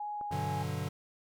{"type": "tone with vibrato", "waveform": "sine", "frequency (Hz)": 830.6, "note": "G#5", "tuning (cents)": 0, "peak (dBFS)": -35, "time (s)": [0, 0.63], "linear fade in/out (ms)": 5, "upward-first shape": "sine", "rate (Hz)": 2.5, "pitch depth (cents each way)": 8}
{"type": "clicks", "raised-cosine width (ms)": 1, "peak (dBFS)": -33, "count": 4, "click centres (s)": [0.212, 0.31, 0.368, 0.445]}
{"type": "chord", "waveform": "square", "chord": "G major seventh", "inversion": "none", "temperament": "equal", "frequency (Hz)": [98, 123.47, 146.83, 185], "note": ["G2", "B2", "D3", "F#3"], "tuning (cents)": [0, 0, 0, 0], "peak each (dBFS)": [-39, -42, -37, -43], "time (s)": [0.31, 0.89], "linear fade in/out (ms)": 10}
{"effects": []}